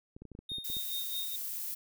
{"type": "clicks", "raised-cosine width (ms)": 3, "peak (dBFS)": -34, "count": 10, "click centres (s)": [0.165, 0.22, 0.253, 0.317, 0.351, 0.39, 0.518, 0.584, 0.7, 0.768]}
{"type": "tone with tremolo", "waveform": "triangle", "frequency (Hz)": 3691, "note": "A#7", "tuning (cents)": -18, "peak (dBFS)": -33, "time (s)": [0.49, 1.36], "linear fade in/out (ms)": 5, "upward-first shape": "sine", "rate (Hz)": 4.7, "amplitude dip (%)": 75}
{"type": "noise", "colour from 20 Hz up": "violet", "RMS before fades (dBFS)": -38, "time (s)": [0.64, 1.75], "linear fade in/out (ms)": 10}
{"effects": []}